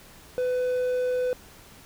triangle tone, 501 Hz, B4, 25 cents sharp, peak -21 dBFS, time 0.38-1.33 s, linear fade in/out 0 ms, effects pink hiss -50 dBFS RMS until 1.85 s

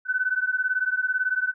sine beating tone pair, 1500 / 1518 Hz, F#6 / F#6, +23 / +44 cents, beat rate 18 Hz, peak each -25 dBFS, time 0.05-1.54 s, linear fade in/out 50 ms, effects none

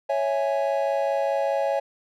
triangle chord, C# minor, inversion none, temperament equal, 554.4 / 659.3 / 830.6 Hz, C#5 / E5 / G#5, 0 / 0 / 0 cents, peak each -22 / -25 / -26 dBFS, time 0.09-1.8 s, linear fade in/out 10 ms, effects none

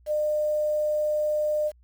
sine tone with quantisation, 604 Hz, D5, 48 cents sharp, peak -22 dBFS, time 0.06-1.72 s, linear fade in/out 50 ms, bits 8, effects added 60 Hz sine -54 dBFS peak until 1.83 s

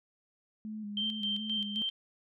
sine tone with vibrato, 210.6 Hz, G#3, 24 cents sharp, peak -37 dBFS, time 0.65-1.82 s, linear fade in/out 0 ms, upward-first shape square, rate 2.7 Hz, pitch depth 39 cents each way
sine tone with tremolo, 3136 Hz, G7, in tune, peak -30 dBFS, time 0.97-1.9 s, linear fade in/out 2 ms, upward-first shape square, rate 3.8 Hz, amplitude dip 60%
effects none

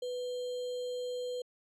sine tone with sample-and-hold, 496.1 Hz, B4, 8 cents sharp, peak -34 dBFS, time 0.02-1.42 s, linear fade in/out 5 ms, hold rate 3675 Hz, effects low-pass 7000 Hz 12 dB/octave

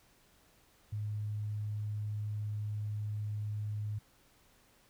sine tone, 105.3 Hz, G#2, 24 cents sharp, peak -34 dBFS, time 0.92-3.99 s, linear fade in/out 10 ms, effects pink hiss -66 dBFS RMS until 4.89 s

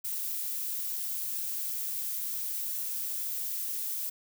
violet noise, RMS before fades -34 dBFS, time 0.04-4.1 s, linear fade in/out 10 ms, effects none

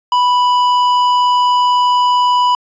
triangle tone with tanh clipping, 987.8 Hz, B5, in tune, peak -11 dBFS, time 0.12-2.55 s, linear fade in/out 2 ms, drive 14 dB, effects resampled to 16000 Hz

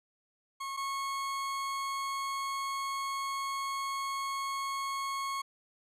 40% pulse tone pair in turn, 1091 / 1095.2 Hz, C#6 / C#6, -28 / -21 cents, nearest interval unison, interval 7 cents, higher second, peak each -35 / -32 dBFS, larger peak second, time 0.6-0.77 / 0.77-5.42 s, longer second, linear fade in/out 10 ms, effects low-pass 11000 Hz 12 dB/octave

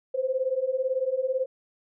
sine beating tone pair, 509 / 527 Hz, C5 / C5, -48 / +12 cents, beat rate 18 Hz, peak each -28 / -26 dBFS, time 0.14-1.46 s, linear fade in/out 10 ms, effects none

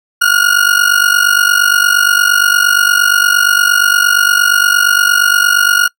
40% pulse ring-modulated tone, 1433 Hz, F6, 44 cents sharp, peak -4 dBFS, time 0.21-5.88 s, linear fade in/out 10 ms, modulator 24.3 Hz, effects noise-tail reverb RT60 0.1 s tail -24 dB re dry

